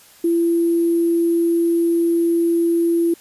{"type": "tone with sample-and-hold", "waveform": "sine", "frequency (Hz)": 337.6, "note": "E4", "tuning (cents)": 41, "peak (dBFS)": -14, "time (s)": [0.24, 3.14], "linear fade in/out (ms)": 5, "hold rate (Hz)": 11025, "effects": ["white hiss -48 dBFS RMS until 3.2 s", "resampled to 32000 Hz"]}